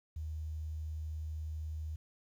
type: tone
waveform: sine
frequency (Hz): 78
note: D#2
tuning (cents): +5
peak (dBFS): -37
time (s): 0.16-1.96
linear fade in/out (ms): 5
effects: 11-bit